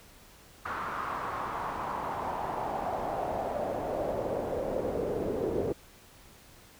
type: noise with band-pass filter sweep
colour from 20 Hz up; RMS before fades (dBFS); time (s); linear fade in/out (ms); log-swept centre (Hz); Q
brown; -33; 0.65-5.73; 10; 1300 to 410; 3.7
effects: pink hiss -55 dBFS RMS until 6.79 s